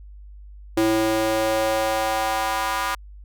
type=tone with high-pass filter sweep; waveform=square; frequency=110 Hz; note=A2; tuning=in tune; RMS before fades=-22 dBFS; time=0.77-2.95 s; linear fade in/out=5 ms; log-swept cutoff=340 to 1100 Hz; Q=2.5; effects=added 50 Hz sine -39 dBFS peak until 3.24 s